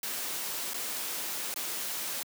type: noise with dropouts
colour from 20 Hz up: white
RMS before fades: -35 dBFS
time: 0.03-2.23 s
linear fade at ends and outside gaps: 2 ms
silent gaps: 0.735-0.742 / 1.541-1.56 s
effects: high-pass 200 Hz 12 dB/octave